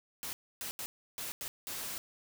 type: noise bursts at uneven times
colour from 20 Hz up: white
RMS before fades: -40 dBFS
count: 6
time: 0.23-0.33 / 0.61-0.71 / 0.79-0.86 / 1.18-1.32 / 1.41-1.48 / 1.67-1.98 s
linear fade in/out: 0 ms
effects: none